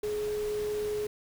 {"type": "tone in noise", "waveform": "sine", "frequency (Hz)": 420.6, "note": "G#4", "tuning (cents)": 22, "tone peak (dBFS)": -29, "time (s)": [0.03, 1.07], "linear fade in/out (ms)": 5, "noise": "pink", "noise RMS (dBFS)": -44, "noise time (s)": [0.03, 1.07], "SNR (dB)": 12, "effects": []}